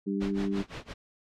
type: harmonic tone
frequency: 99 Hz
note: G2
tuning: 18 cents sharp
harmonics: 2 / 3 / 4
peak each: -29 / -33 / -35 dBFS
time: 0.06-0.63 s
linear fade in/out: 20 ms
type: noise with tremolo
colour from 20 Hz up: pink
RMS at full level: -37 dBFS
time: 0.2-0.94 s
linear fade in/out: 20 ms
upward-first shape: sine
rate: 5.8 Hz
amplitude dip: 95%
effects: low-pass 4000 Hz 12 dB/octave